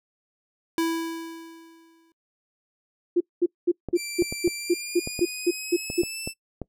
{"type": "tone with exponential decay", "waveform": "square", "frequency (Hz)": 329.6, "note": "E4", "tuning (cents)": 0, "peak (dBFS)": -21, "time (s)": [0.78, 2.12], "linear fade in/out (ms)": 1, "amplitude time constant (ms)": 290}
{"type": "tone bursts", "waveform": "sine", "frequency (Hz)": 349.2, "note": "F4", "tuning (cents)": 0, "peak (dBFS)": -16, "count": 12, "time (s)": [3.16, 6.022], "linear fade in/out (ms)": 10, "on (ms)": 46, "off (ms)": 210}
{"type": "clicks", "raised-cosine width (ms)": 2, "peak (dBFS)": -18, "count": 10, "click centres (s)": [3.887, 4.222, 4.325, 4.476, 5.074, 5.192, 5.901, 6.034, 6.275, 6.617]}
{"type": "tone with pitch glide", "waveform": "15% pulse", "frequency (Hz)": [2349, 2652], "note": ["D7", "E7"], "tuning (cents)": [0, 10], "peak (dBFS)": -25, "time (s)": [3.95, 6.34], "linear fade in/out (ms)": 50, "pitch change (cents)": 210, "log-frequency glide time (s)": [4.54, 6.21]}
{"effects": ["noise-tail reverb RT60 0.1 s tail -24 dB re dry"]}